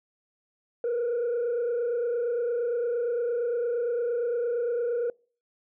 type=tone with frequency modulation; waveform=sine; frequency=476.6 Hz; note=A#4; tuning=38 cents sharp; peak=-23 dBFS; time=0.84-5.1 s; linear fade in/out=2 ms; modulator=28.7 Hz; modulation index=0.62; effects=noise-tail reverb RT60 0.4 s tail -26 dB re dry + tanh soft clip ceiling -23 dBFS